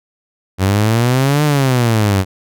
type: exponential two-way sweep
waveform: sawtooth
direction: up then down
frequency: 92.5 to 151.9 to 92.5 Hz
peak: -7 dBFS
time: 0.58-2.25 s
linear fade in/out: 50 ms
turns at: 1.44 s
effects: none